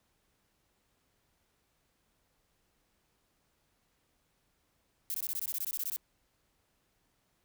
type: noise bursts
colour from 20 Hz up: violet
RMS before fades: -35 dBFS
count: 14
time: 5.1-5.962 s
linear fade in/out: 0 ms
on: 43 ms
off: 20 ms
effects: pink hiss -75 dBFS RMS until 7.44 s